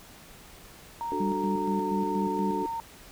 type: tone with pitch glide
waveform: sine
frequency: 929 to 916.7 Hz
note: A#5 to A#5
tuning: -6 to -29 cents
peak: -30 dBFS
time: 1.01-2.8 s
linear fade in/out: 0 ms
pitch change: -23 cents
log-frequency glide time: 1.49-1.77 s
type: chord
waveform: sine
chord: D major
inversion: none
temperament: equal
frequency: 293.7 / 370 / 440 Hz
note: D4 / F#4 / A4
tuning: 0 / 0 / 0 cents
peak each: -33 / -33 / -35 dBFS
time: 1.12-2.66 s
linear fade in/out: 0 ms
type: tone with tremolo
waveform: sine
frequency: 196 Hz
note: G3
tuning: in tune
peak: -27 dBFS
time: 1.2-2.63 s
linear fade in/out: 5 ms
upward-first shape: square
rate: 4.2 Hz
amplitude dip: 60%
effects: pink hiss -50 dBFS RMS until 3.11 s